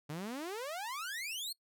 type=exponential sweep; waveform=sawtooth; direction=up; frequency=141.6 to 4440 Hz; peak=-35 dBFS; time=0.09-1.53 s; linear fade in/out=10 ms; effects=noise-tail reverb RT60 0.1 s tail -24 dB re dry